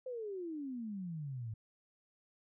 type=exponential sweep; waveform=sine; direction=down; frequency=523.3 to 105.9 Hz; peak=-39 dBFS; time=0.06-1.54 s; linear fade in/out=5 ms; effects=none